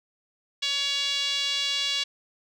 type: tone with band-pass filter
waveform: 5% pulse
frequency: 563 Hz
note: C#5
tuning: 27 cents sharp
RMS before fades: -27 dBFS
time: 0.62-2.04 s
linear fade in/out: 10 ms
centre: 3400 Hz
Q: 2.5
effects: none